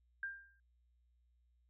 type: tone with exponential decay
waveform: sine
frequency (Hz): 1593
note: G6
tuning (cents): +27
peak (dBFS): -36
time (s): 0.23-0.6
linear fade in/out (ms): 2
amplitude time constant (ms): 79
effects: added 60 Hz sine -70 dBFS peak until 1.69 s